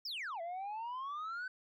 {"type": "exponential two-way sweep", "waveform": "sine", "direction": "down then up", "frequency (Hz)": [5588, 659.3, 1538], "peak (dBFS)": -36, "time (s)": [0.05, 1.48], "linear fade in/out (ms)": 5, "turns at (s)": 0.41, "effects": ["tanh soft clip ceiling -38 dBFS"]}